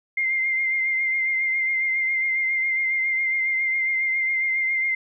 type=tone with vibrato; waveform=sine; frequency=2100 Hz; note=C7; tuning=6 cents sharp; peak=-20 dBFS; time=0.17-4.95 s; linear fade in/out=5 ms; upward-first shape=triangle; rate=7.3 Hz; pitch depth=32 cents each way; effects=none